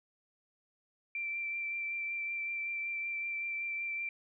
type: tone with vibrato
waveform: sine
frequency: 2349 Hz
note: D7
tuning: in tune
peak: -34 dBFS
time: 1.15-4.09 s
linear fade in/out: 2 ms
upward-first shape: triangle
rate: 5.3 Hz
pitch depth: 17 cents each way
effects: none